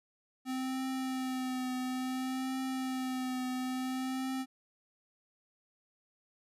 square tone with vibrato, 258.3 Hz, C4, 22 cents flat, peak -34 dBFS, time 0.45-4.46 s, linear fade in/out 50 ms, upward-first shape triangle, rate 0.58 Hz, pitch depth 29 cents each way, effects resampled to 32000 Hz

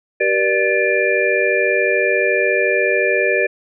sine tone cluster, 386.7 / 480.7 / 592 / 1742 / 2388 Hz, G4 / B4 / D5 / A6 / D7, -24 / -47 / +14 / -18 / +28 cents, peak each -20 dBFS, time 0.2-3.47 s, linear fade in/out 10 ms, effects none

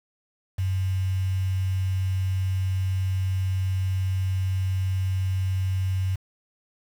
sine tone with quantisation, 94.2 Hz, F#2, 32 cents sharp, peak -22 dBFS, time 0.58-6.16 s, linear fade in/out 10 ms, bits 7, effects none

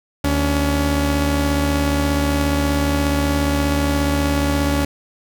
sawtooth tone pair together, 74.8 / 282.4 Hz, D2 / C#4, +32 / +32 cents, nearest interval octave + major seventh, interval 2300 cents, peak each -15 dBFS, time 0.24-4.85 s, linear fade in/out 5 ms, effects none

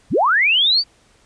sine linear sweep, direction up, 56.6 to 4718 Hz, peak -12 dBFS, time 0.1-0.84 s, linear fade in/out 50 ms, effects pink hiss -55 dBFS RMS until 1.25 s + resampled to 22050 Hz

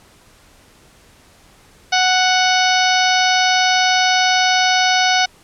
harmonic tone, 740 Hz, F#5, in tune, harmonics 1 / 2 / 3 / 4 / 5 / 6 / 7 / 8, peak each -16 / -19 / -21 / -22 / -23 / -24 / -24 / -25 dBFS, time 1.92-5.26 s, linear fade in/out 10 ms, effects pink hiss -49 dBFS RMS until 5.43 s + low-pass 11000 Hz 12 dB/octave

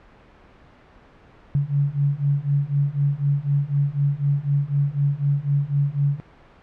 sine beating tone pair, 140 / 144 Hz, C#3 / D3, +18 / -34 cents, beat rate 4 Hz, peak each -22 / -21 dBFS, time 1.55-6.2 s, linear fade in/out 0 ms, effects pink hiss -50 dBFS RMS until 6.62 s + low-pass 2000 Hz 12 dB/octave

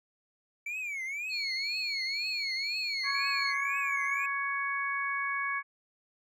triangle tone with vibrato, 2298 Hz, D7, 38 cents flat, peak -32 dBFS, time 0.66-4.26 s, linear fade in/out 5 ms, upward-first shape triangle, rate 2 Hz, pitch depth 210 cents each way
sine tone, 4335 Hz, C#8, 39 cents flat, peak -33 dBFS, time 1.29-3.54 s, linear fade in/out 50 ms
harmonic tone, 557 Hz, C#5, 8 cents sharp, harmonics 2 / 3 / 4, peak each -34 / -34 / -34 dBFS, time 3.03-5.63 s, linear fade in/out 50 ms
effects none

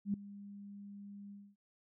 sine tone with ADSR envelope, 201.6 Hz, G3, 49 cents sharp, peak -29 dBFS, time 0.05-1.56 s, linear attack 89 ms, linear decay 3 ms, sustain -18 dB, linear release 250 ms, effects none

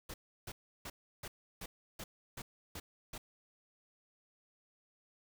pink noise bursts, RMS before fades -45 dBFS, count 9, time 0.09-3.18 s, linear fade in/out 5 ms, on 50 ms, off 330 ms, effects none

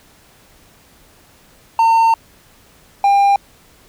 triangle tone pair in turn, 908 / 799.6 Hz, A#5 / G5, -46 / +34 cents, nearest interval major second, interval 220 cents, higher first, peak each -7 dBFS, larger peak neither, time 1.79-2.14 / 3.04-3.36 s, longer first, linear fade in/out 2 ms, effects pink hiss -49 dBFS RMS until 3.88 s

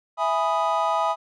triangle chord, E major seventh, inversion none, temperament equal, 659.3 / 830.6 / 987.8 / 1244.5 Hz, E5 / G#5 / B5 / D#6, 0 / 0 / 0 / 0 cents, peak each -24 dBFS, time 0.17-1.16 s, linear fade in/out 50 ms, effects resampled to 22050 Hz

